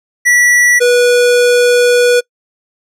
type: tone pair in turn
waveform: square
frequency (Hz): 1950 / 487.5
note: B6 / B4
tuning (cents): -23 / -23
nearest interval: 2 octaves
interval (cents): 2400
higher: first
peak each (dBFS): -7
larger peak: neither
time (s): 0.25-0.8 / 0.8-2.21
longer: second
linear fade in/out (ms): 20
effects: noise-tail reverb RT60 0.1 s tail -25 dB re dry + low-pass 12000 Hz 12 dB/octave